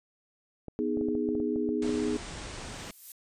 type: clicks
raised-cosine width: 2 ms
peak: -26 dBFS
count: 11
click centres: 0.683 / 0.972 / 1.012 / 1.086 / 1.152 / 1.289 / 1.352 / 1.401 / 1.56 / 1.69 / 1.893 s
type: chord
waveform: sine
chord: G# minor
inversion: first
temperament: equal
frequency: 246.9 / 311.1 / 415.3 Hz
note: B3 / D#4 / G#4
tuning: 0 / 0 / 0 cents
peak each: -31 dBFS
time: 0.79-2.17 s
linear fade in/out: 0 ms
type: low-pass noise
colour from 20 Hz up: pink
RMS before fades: -41 dBFS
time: 1.82-2.91 s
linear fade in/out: 2 ms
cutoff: 9200 Hz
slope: 96 dB/octave
type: noise with exponential growth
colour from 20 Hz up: violet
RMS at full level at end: -40 dBFS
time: 2.52-3.12 s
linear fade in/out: 2 ms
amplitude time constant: 130 ms
effects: resampled to 32000 Hz